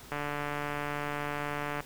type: click train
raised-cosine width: 0.5 ms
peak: -19 dBFS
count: 247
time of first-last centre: 0.12-1.805 s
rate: 146 Hz
effects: pink hiss -50 dBFS RMS until 1.85 s